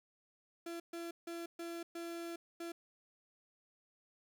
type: tone bursts at uneven times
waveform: 35% pulse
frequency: 338.2 Hz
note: E4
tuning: 44 cents sharp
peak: -40 dBFS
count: 6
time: 0.66-0.8 / 0.93-1.11 / 1.27-1.46 / 1.59-1.83 / 1.95-2.36 / 2.6-2.72 s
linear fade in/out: 5 ms
effects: none